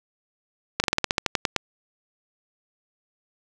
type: slowing click train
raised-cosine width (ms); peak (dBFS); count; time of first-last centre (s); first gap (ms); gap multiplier
0.2; -3; 12; 0.8-1.563; 39; 1.11
effects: none